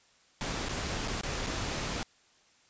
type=noise with dropouts; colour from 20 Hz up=pink; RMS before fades=-34 dBFS; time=0.41-2.03 s; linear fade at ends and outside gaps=0 ms; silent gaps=0.686-0.693 / 1.076-1.082 / 1.211-1.234 / 1.464-1.469 s; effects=white hiss -64 dBFS RMS until 2.69 s + resampled to 16000 Hz